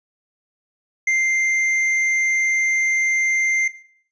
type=tone with hard clipping; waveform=sine; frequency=2093 Hz; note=C7; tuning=in tune; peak=-17 dBFS; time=1.07-3.68 s; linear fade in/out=5 ms; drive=5 dB; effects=noise-tail reverb RT60 0.6 s tail -17 dB re dry + resampled to 22050 Hz

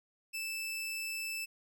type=tone; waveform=sawtooth; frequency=2637 Hz; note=E7; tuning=in tune; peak=-33 dBFS; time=0.33-1.46 s; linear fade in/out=20 ms; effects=none

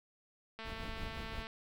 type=click train; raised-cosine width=0.3 ms; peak=-30 dBFS; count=197; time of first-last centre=0.59-1.469 s; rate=223 Hz
type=noise with tremolo; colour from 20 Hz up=brown; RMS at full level=-42 dBFS; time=0.63-1.46 s; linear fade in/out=50 ms; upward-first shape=sine; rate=5.7 Hz; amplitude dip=50%
effects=none

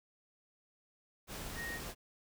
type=tone in noise; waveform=sine; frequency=1864.7 Hz; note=A#6; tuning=in tune; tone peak=-40 dBFS; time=1.55-1.8 s; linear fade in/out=50 ms; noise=pink; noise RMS=-44 dBFS; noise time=1.27-1.95 s; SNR=+1 dB; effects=none

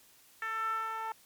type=tone with band-pass filter sweep; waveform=10% pulse; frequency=445.2 Hz; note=A4; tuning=20 cents sharp; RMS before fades=-35 dBFS; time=0.42-1.12 s; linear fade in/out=2 ms; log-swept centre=1600 to 1000 Hz; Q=6; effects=white hiss -61 dBFS RMS until 1.25 s + MP3 96 kbps

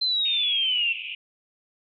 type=linear sweep; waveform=sine; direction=down; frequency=4122 to 2685 Hz; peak=-21 dBFS; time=0.01-0.93 s; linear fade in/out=10 ms
type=band-pass noise; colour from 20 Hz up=white; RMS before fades=-35 dBFS; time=0.25-1.15 s; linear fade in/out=2 ms; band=2400 to 3000 Hz; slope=96 dB/octave
effects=none

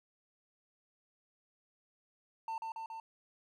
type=tone with echo; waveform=triangle; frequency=898 Hz; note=A5; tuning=35 cents sharp; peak=-34 dBFS; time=2.48-2.58 s; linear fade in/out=2 ms; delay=140 ms; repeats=3; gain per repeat=-2 dB; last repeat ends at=3 s; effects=none

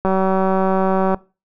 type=click train; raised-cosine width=1 ms; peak=-5 dBFS; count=209; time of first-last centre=0.05-1.145 s; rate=190 Hz; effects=noise-tail reverb RT60 0.3 s tail -21 dB re dry

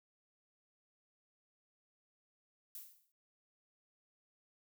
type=noise with exponential decay; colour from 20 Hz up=violet; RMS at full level=-45 dBFS; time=2.75-3.12 s; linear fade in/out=2 ms; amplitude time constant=80 ms; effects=noise-tail reverb RT60 0.1 s tail -18 dB re dry

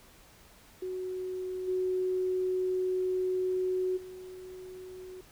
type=tone with level steps; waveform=sine; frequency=370 Hz; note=F#4; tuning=in tune; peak=-33 / -27 / -42 dBFS; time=0.82-5.21 s; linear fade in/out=5 ms; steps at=1.67 / 3.96 s; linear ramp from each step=20 ms; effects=pink hiss -57 dBFS RMS until 5.31 s

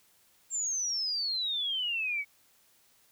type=exponential sweep; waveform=sine; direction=down; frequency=7459 to 2217 Hz; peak=-29 dBFS; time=0.5-2.25 s; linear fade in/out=50 ms; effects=white hiss -65 dBFS RMS until 3.11 s

